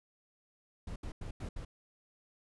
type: noise bursts at uneven times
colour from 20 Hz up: brown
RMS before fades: -41 dBFS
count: 5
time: 0.87-0.96 / 1.03-1.12 / 1.21-1.31 / 1.4-1.49 / 1.56-1.65 s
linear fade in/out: 5 ms
effects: resampled to 24000 Hz